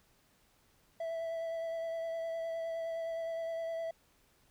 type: tone with vibrato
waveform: triangle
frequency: 659.3 Hz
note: E5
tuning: in tune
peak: -33 dBFS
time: 1-3.91 s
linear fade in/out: 5 ms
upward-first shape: sine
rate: 9.7 Hz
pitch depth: 15 cents each way
effects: pink hiss -69 dBFS RMS until 4.5 s